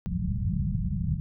white low-pass noise, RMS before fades -28 dBFS, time 0.06-1.2 s, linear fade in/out 0 ms, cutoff 200 Hz, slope 96 dB/octave, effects none

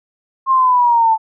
sine linear sweep, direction down, 1072 to 875 Hz, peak -9 dBFS, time 0.46-1.18 s, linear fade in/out 50 ms, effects none

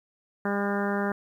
harmonic tone with a mistuned harmonic, 201.2 Hz, G3, 45 cents sharp, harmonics 1 / 2 / 3 / 4 / 5 / 6 / 7 / 8 / 9, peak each -28 / -31 / -34 / -35 / -38 / -38 / -36 / -37 / -40 dBFS, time 0.45-1.12 s, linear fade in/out 2 ms, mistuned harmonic 7, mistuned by +21 cents, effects 10-bit

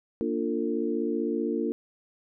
sine chord, Bb major seventh, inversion none, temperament equal with one note detuned, 233.1 / 293.7 / 349.2 / 450 Hz, Bb3 / D4 / F4 / A4, 0 / 0 / 0 / +39 cents, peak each -31 dBFS, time 0.21-1.72 s, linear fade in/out 0 ms, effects none

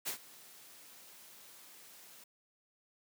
white noise with ADSR envelope, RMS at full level -36 dBFS, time 0.05-2.24 s, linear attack 26 ms, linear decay 99 ms, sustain -20 dB, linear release 4 ms, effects high-pass 150 Hz 12 dB/octave

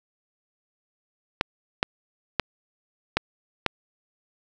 clicks, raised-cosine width 0.3 ms, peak -4 dBFS, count 5, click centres 1.411 / 1.829 / 2.397 / 3.17 / 3.663 s, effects none

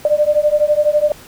sine beating tone pair, 592 / 604 Hz, D5 / D5, +14 / +48 cents, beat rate 12 Hz, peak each -14 dBFS, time 0.05-1.12 s, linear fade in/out 2 ms, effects pink hiss -40 dBFS RMS until 1.27 s

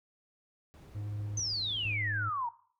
brown noise, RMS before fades -49 dBFS, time 0.74-1.94 s, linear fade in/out 0 ms
triangle tone with tremolo, 103.83 Hz, G#2, in tune, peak -33 dBFS, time 0.94-2.3 s, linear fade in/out 20 ms, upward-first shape square, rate 1.1 Hz, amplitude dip 70%
sine exponential sweep, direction down, 6272 to 911 Hz, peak -31 dBFS, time 1.37-2.49 s, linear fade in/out 5 ms
effects noise-tail reverb RT60 0.5 s tail -18 dB re dry + high-pass 60 Hz 12 dB/octave

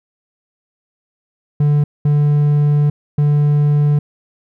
triangle tone bursts at uneven times, 146.83 Hz, D3, in tune, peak -8 dBFS, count 3, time 1.6-1.84 / 2.05-2.9 / 3.18-3.99 s, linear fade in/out 5 ms, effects none

